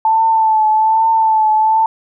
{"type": "tone with vibrato", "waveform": "sine", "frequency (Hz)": 880, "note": "A5", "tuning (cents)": 0, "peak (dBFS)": -9, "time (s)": [0.05, 1.86], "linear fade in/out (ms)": 2, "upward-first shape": "triangle", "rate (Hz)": 1.2, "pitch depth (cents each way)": 39, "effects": []}